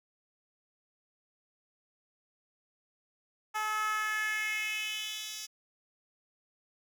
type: tone with high-pass filter sweep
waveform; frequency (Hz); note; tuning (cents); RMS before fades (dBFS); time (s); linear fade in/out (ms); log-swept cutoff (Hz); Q
10% pulse; 429.5; A4; -42; -34; 3.54-5.47; 20; 980 to 4500; 3.7
effects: none